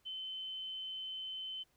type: tone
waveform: sine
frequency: 3062 Hz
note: G7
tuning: 41 cents flat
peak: -40 dBFS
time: 0.05-1.64 s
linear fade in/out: 20 ms
effects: pink hiss -74 dBFS RMS until 1.76 s